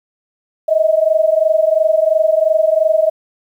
sine tone pair together, 623 / 645.9 Hz, D#5 / E5, +2 / -35 cents, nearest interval minor second, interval 63 cents, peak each -13 dBFS, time 0.68-3.1 s, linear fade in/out 10 ms, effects 8-bit

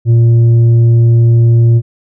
triangle tone with tanh clipping, 116.54 Hz, A#2, in tune, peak -5 dBFS, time 0.05-1.82 s, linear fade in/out 50 ms, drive 9 dB, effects none

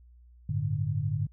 sine chord, G suspended second, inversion none, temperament just, 98 / 110.25 / 147 Hz, G2 / A2 / D3, 0 / +4 / +2 cents, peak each -32 / -31 / -30 dBFS, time 0.49-1.27 s, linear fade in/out 5 ms, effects added 60 Hz sine -52 dBFS peak until 1.32 s

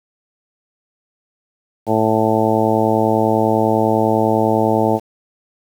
harmonic tone, 110 Hz, A2, in tune, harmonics 1 / 2 / 3 / 4 / 5 / 6 / 7 / 8, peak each -23 / -20 / -20 / -20 / -21 / -21 / -22 / -21 dBFS, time 1.86-5 s, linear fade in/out 50 ms, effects 7-bit

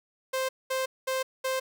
sawtooth tone bursts, 523.3 Hz, C5, in tune, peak -23 dBFS, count 4, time 0.33-1.6 s, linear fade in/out 10 ms, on 160 ms, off 210 ms, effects none

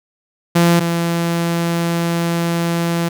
sawtooth tone pair in turn, 170.8 / 169.33 Hz, F3 / E3, -38 / +47 cents, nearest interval unison, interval 15 cents, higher first, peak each -6 / -12 dBFS, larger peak first, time 0.55-0.8 / 0.8-3.09 s, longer second, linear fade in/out 10 ms, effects none

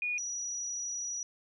sine tone pair in turn, 2453 / 5834 Hz, D#7 / F#8, -25 / -25 cents, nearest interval octave + minor third, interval 1500 cents, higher second, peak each -30 / -34 dBFS, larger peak first, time 0.02-0.18 / 0.18-1.23 s, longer second, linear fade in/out 2 ms, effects none

